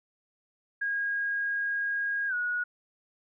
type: tone with pitch glide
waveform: sine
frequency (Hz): 1634 to 1455.7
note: G#6 to F#6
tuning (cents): -29 to -29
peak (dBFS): -27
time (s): 0.81-2.64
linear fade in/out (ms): 10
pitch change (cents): -200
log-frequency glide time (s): 2.28-2.34
effects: none